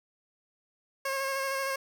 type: tone with vibrato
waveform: 15% pulse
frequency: 541 Hz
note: C#5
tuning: 42 cents flat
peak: -23 dBFS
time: 1.05-1.76 s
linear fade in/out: 5 ms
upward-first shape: square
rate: 13 Hz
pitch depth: 17 cents each way
effects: none